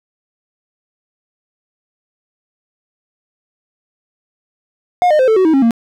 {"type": "tone with pitch steps", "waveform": "triangle", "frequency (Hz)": [716, 609.1, 518.1, 440.7, 374.9, 318.9, 271.3, 230.8], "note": ["F5", "D#5", "C5", "A4", "F#4", "D#4", "C#4", "A#3"], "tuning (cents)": [43, -37, -17, 3, 23, 43, -37, -17], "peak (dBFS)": -6, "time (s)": [5.02, 5.708], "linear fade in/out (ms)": 0, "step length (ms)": 86, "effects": []}